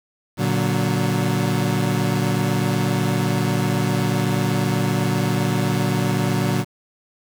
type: chord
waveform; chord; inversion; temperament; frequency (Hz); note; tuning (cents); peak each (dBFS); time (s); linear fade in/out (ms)
30% pulse; Bb augmented; none; equal with one note detuned; 116.54 / 144.48 / 185; Bb2 / D3 / F#3; 0 / -28 / 0; -20; 0.37-6.65; 50
effects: 7-bit